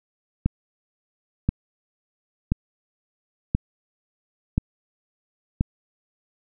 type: click train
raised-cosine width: 5 ms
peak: -7 dBFS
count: 6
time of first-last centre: 0.46-5.609 s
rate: 0.971 Hz
effects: none